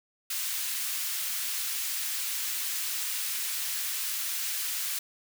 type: high-pass noise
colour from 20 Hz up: white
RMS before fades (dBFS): -32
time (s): 0.3-4.99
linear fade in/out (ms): 5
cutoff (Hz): 1700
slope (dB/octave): 12
effects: none